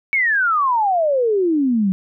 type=exponential sweep; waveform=sine; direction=down; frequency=2258 to 183.9 Hz; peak=-14 dBFS; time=0.13-1.92 s; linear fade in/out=0 ms; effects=none